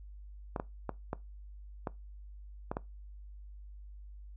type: clicks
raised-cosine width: 1 ms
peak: -20 dBFS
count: 7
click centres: 0.562 / 0.599 / 0.893 / 1.131 / 1.872 / 2.715 / 2.769 s
effects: noise-tail reverb RT60 0.2 s tail -20 dB re dry + added 50 Hz sine -46 dBFS peak until 4.36 s